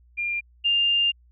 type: tone pair in turn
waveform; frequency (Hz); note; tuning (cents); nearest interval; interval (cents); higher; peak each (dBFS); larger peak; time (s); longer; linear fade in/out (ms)
sine; 2399 / 2802; D7 / F7; +36 / +5; minor third; 269; second; -24 / -18; second; 0.17-0.41 / 0.64-1.12; second; 20
effects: added 60 Hz sine -53 dBFS peak until 1.31 s